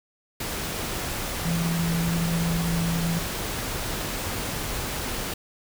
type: tone in noise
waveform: sine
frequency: 167.7 Hz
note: E3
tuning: 30 cents sharp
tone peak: -23 dBFS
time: 1.45-3.19 s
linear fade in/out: 5 ms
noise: pink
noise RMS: -30 dBFS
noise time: 0.4-5.34 s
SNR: +4 dB
effects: none